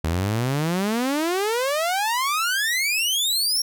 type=exponential sweep; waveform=sawtooth; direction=up; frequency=76.9 to 5640 Hz; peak=-17 dBFS; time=0.04-3.62 s; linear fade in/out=5 ms; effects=none